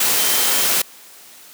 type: tone in noise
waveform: sine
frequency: 3136 Hz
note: G7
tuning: in tune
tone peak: -28 dBFS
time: 0.18-0.66 s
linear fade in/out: 5 ms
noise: white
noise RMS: -17 dBFS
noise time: 0-0.82 s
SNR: -14 dB
effects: white hiss -43 dBFS RMS until 1.53 s + high-pass 200 Hz 12 dB/octave